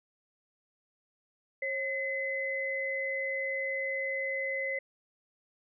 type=tone pair together; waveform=sine; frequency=541 / 2035 Hz; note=C#5 / C7; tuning=-42 / -49 cents; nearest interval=octave + major seventh; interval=2293 cents; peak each=-35 / -32 dBFS; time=1.62-4.79 s; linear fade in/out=5 ms; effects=none